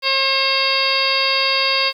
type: harmonic tone with a mistuned harmonic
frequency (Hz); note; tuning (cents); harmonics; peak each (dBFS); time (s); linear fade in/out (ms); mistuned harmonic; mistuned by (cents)
538; C5; +48; 1 / 2 / 3 / 4 / 5 / 6 / 7 / 8 / 9; -25 / -23 / -29 / -24 / -22 / -26 / -24 / -23 / -22; 0.02-1.93; 50; 8; +71
effects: 8-bit